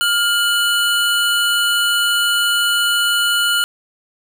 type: tone pair together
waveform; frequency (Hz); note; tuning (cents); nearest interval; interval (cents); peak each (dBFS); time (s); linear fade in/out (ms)
square; 1405.8 / 2960; F6 / F#7; +11 / 0; octave + minor second; 1289; -17 / -18; 0.01-3.64; 0
effects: none